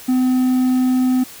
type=tone; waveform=triangle; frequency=255 Hz; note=C4; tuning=44 cents flat; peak=-11 dBFS; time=0.08-1.24 s; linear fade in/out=10 ms; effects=white hiss -38 dBFS RMS until 1.4 s